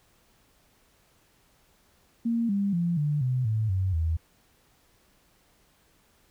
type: tone with pitch steps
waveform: sine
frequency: 232 / 199.65 / 171.81 / 147.85 / 127.23 / 109.49 / 94.22 / 81.08 Hz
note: A#3 / G3 / F3 / D3 / C3 / A2 / F#2 / E2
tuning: -8 / +32 / -28 / +12 / -48 / -8 / +32 / -28 cents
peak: -23 dBFS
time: 2.25-4.17 s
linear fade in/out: 10 ms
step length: 240 ms
effects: pink hiss -64 dBFS RMS until 6.3 s